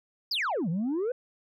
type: exponential two-way sweep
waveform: sine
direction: down then up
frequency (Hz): 5360 to 155.56 to 520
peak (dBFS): -24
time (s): 0.31-1.12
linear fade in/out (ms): 5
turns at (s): 0.69
effects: tanh soft clip ceiling -25 dBFS

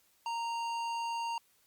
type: tone with hard clipping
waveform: sine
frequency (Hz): 928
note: A#5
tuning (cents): -8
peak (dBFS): -35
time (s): 0.26-1.38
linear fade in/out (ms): 2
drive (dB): 13
effects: white hiss -69 dBFS RMS until 1.66 s + Opus 48 kbps

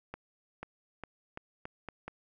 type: accelerating click train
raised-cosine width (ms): 0.5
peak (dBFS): -25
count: 7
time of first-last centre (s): 0.14-2.08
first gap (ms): 490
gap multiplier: 0.83
effects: none

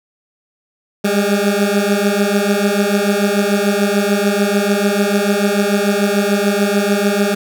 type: beating tone pair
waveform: 20% pulse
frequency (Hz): 199.4 / 206.2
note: G3 / G#3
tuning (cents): +30 / -12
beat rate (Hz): 6.8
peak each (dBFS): -11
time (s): 1.04-7.35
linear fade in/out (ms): 10
effects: none

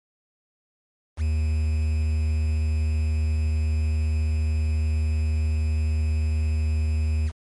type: tone with quantisation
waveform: triangle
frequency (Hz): 77.7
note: D#2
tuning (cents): -2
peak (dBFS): -18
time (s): 1.17-7.32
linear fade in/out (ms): 50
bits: 7
effects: MP3 48 kbps

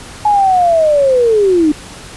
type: linear sweep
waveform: sine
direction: down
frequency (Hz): 850 to 292.8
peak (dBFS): -7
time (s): 0.25-1.72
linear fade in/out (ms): 5
effects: pink hiss -32 dBFS RMS until 2.16 s + resampled to 24000 Hz

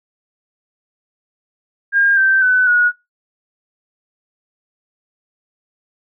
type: tone with pitch steps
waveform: sine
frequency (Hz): 1613 / 1558.1 / 1505 / 1453.7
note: G6 / G6 / F#6 / F#6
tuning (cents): +49 / -11 / +29 / -31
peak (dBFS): -10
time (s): 1.92-2.92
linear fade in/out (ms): 50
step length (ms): 250
effects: noise-tail reverb RT60 0.2 s tail -19 dB re dry

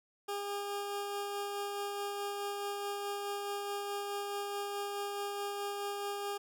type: tone with tremolo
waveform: 20% pulse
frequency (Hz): 405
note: G#4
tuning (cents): -43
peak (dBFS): -30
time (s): 0.28-6.38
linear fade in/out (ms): 10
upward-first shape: sine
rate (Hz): 4.7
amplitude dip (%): 25
effects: none

